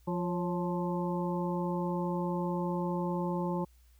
harmonic tone with a mistuned harmonic, 175.2 Hz, F3, 6 cents sharp, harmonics 1 / 2 / 3 / 5 / 6, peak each -32 / -36 / -39 / -38 / -43 dBFS, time 0.07-3.65 s, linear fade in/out 10 ms, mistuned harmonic 3, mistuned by +59 cents, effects added 60 Hz sine -58 dBFS peak until 3.99 s + white hiss -70 dBFS RMS until 3.99 s

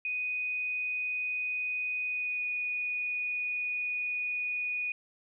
sine tone with pitch glide, 2489 to 2469 Hz, D#7 to D#7, 0 to -14 cents, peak -30 dBFS, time 0.05-4.92 s, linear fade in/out 2 ms, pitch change -14 cents, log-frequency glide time 2.06-2.46 s, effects none

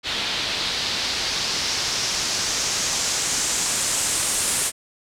white noise with low-pass filter sweep, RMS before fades -24 dBFS, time 0.03-4.72 s, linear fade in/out 50 ms, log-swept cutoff 3700 to 9200 Hz, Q 2.1, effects none

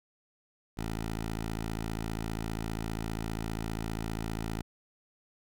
10% pulse tone, 55 Hz, A1, in tune, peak -25 dBFS, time 0.77-4.62 s, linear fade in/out 10 ms, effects none

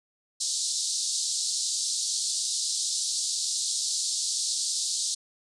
pink band-pass noise, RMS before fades -29 dBFS, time 0.4-5.15 s, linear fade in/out 10 ms, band 4000 to 9200 Hz, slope 48 dB/octave, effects resampled to 24000 Hz

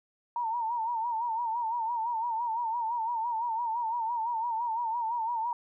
sine tone with vibrato, 924 Hz, A#5, 16 cents flat, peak -28 dBFS, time 0.36-5.53 s, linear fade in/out 2 ms, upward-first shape sine, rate 5.9 Hz, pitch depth 86 cents each way, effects none

